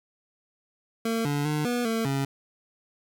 25% pulse tone with pitch steps, 227.1 / 144.6 / 150.7 / 242.7 / 225.6 / 137.3 Hz, A#3 / D3 / D3 / B3 / A3 / C#3, -45 / -27 / +45 / -30 / +44 / -16 cents, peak -21 dBFS, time 1.05-2.25 s, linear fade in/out 5 ms, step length 200 ms, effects none

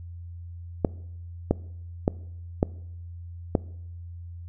clicks, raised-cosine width 2 ms, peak -6 dBFS, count 5, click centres 0.848 / 1.51 / 2.079 / 2.629 / 3.552 s, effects noise-tail reverb RT60 0.8 s tail -22 dB re dry + added 86 Hz sine -37 dBFS peak until 4.48 s

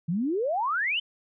sine exponential sweep, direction up, 155.4 to 3136 Hz, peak -24 dBFS, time 0.08-1 s, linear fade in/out 10 ms, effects none

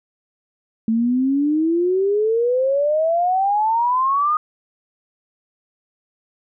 sine exponential sweep, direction up, 220 to 1243 Hz, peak -15 dBFS, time 0.88-4.37 s, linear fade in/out 2 ms, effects none

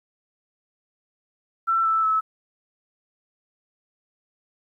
sine tone with pitch steps, 1341 / 1320.2 / 1299.8 Hz, E6 / E6 / E6, +29 / +2 / -25 cents, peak -18 dBFS, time 1.67-2.21 s, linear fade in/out 20 ms, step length 180 ms, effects 10-bit

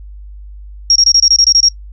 sine tone bursts, 5588 Hz, F8, in tune, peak -5 dBFS, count 10, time 0.9-1.686 s, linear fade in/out 2 ms, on 57 ms, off 24 ms, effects noise-tail reverb RT60 0.1 s tail -23 dB re dry + added 50 Hz sine -29 dBFS peak until 1.92 s

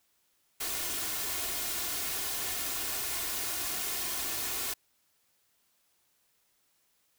white noise with comb filter, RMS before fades -34 dBFS, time 0.6-4.74 s, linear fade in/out 10 ms, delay 2.8 ms, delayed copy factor +0.5, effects white hiss -72 dBFS RMS until 7.18 s

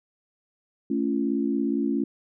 sine chord, A augmented, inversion none, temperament equal with one note detuned, 220 / 277.2 / 341.6 Hz, A3 / C#4 / E#4, 0 / 0 / -38 cents, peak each -27 / -25 / -29 dBFS, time 0.9-2.04 s, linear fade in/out 5 ms, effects none

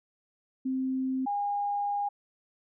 sine tone pair in turn, 261.6 / 813.9 Hz, C4 / G#5, 0 / -35 cents, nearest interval octave + minor sixth, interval 1965 cents, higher second, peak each -27 dBFS, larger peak neither, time 0.65-1.26 / 1.26-2.09 s, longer second, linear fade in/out 10 ms, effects none

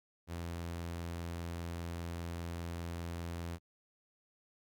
sawtooth tone, 85 Hz, F2, 46 cents flat, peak -35 dBFS, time 0.27-3.59 s, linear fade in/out 50 ms, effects Opus 48 kbps

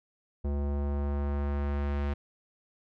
square tone with low-pass filter sweep, 71.4 Hz, D2, 48 cents flat, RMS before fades -30 dBFS, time 0.44-2.14 s, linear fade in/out 10 ms, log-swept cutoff 590 to 2500 Hz, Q 0.83, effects none

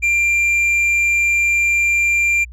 triangle tone with tanh clipping, 2378 Hz, D7, 21 cents sharp, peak -14 dBFS, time 0.02-2.45 s, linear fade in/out 20 ms, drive 9 dB, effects added 60 Hz sine -33 dBFS peak until 2.52 s

